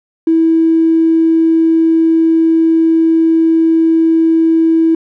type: tone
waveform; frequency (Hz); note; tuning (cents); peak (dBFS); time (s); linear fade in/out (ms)
triangle; 325.9; E4; -20; -3; 0.27-4.95; 5
effects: tanh soft clip ceiling -5 dBFS

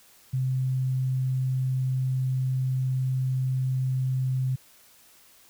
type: tone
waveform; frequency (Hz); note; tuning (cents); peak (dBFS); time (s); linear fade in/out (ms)
sine; 130; C3; -11; -23; 0.33-4.56; 10
effects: white hiss -56 dBFS RMS until 5.49 s

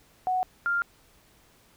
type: tone pair in turn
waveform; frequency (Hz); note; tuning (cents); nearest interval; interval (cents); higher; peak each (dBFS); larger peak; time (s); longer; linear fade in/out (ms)
sine; 740 / 1396.9; F#5 / F6; 0 / 0; major seventh; 1100; second; -23 / -23; neither; 0.27-0.43 / 0.66-0.82; neither; 0
effects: pink hiss -60 dBFS RMS until 1.76 s

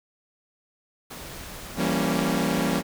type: noise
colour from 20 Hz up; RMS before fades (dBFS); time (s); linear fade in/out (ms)
pink; -39; 1.1-2.82; 10
type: chord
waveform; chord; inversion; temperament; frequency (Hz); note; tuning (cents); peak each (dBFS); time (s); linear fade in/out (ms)
sawtooth; E diminished seventh; none; equal with one note detuned; 168.18 / 196 / 233.1 / 277.2; E3 / G3 / Bb3 / Db4; +35 / 0 / 0 / 0; -24; 1.76-2.83; 50
effects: none

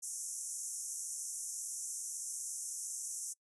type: band-pass noise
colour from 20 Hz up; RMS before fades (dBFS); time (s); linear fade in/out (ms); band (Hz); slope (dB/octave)
pink; -42; 0.02-3.34; 20; 5800 to 11000; 96
effects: noise-tail reverb RT60 0.1 s tail -24 dB re dry

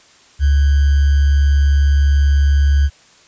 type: tone with sample-and-hold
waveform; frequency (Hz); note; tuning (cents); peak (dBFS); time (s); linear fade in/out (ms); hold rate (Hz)
sine; 70.7; C#2; +35; -9; 0.39-2.9; 50; 1575
effects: white hiss -48 dBFS RMS until 3.27 s + resampled to 16000 Hz

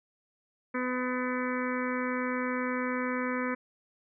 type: harmonic tone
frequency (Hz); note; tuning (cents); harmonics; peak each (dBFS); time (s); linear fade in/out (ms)
251.7; B3; +33; 1 / 2 / 4 / 5 / 6 / 7 / 8 / 9; -32 / -35 / -38 / -39 / -40 / -40 / -41 / -42; 0.74-3.55; 10
effects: none

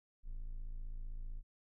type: tone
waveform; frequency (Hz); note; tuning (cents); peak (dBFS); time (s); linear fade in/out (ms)
triangle; 27.8; A0; +19; -38; 0.23-1.43; 50
effects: none

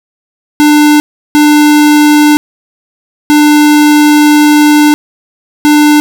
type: tone bursts at uneven times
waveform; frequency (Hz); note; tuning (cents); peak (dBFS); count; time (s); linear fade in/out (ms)
square; 298.1; D4; +26; -3; 4; 0.6-1 / 1.35-2.37 / 3.3-4.94 / 5.65-6; 0
effects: none

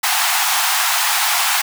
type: high-pass noise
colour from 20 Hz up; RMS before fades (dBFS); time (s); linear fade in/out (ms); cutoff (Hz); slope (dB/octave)
pink; -17; 0.03-1.62; 10; 710; 96
effects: none

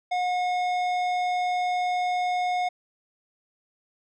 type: tone with tanh clipping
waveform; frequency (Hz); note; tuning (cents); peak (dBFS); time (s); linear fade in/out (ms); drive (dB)
sine; 723; F#5; -40; -25; 0.11-2.69; 10; 13
effects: none

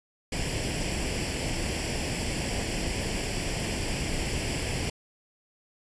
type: noise with comb filter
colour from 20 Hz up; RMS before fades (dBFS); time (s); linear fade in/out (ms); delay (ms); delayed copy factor
pink; -30; 0.32-4.9; 5; 0.39; +0.7
effects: resampled to 22050 Hz

